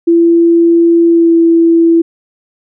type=tone with pitch glide; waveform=sine; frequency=337.2 to 332.9 Hz; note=E4 to E4; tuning=+39 to +17 cents; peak=-4 dBFS; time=0.07-2.02 s; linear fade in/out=10 ms; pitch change=-22 cents; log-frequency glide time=1.07-1.33 s; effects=none